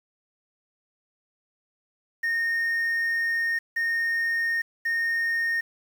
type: tone bursts at uneven times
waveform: sine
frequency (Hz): 1842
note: A#6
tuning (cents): -21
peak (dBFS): -20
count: 3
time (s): 2.23-3.59 / 3.76-4.62 / 4.85-5.61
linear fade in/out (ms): 10
effects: tanh soft clip ceiling -22 dBFS + 8-bit